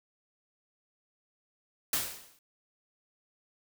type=noise with exponential decay; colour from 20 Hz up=white; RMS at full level=-27 dBFS; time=1.93-2.39 s; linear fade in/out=2 ms; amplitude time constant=100 ms; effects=none